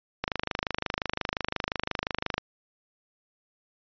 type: click train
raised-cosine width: 0.3 ms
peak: -11 dBFS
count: 56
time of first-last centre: 0.24-2.38 s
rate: 25.7 Hz
effects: resampled to 11025 Hz